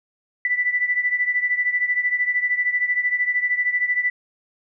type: beating tone pair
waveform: sine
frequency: 1975.5 / 1988.5 Hz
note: B6 / B6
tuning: 0 / +11 cents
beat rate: 13 Hz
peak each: -20 / -24 dBFS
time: 0.45-4.1 s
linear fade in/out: 2 ms
effects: none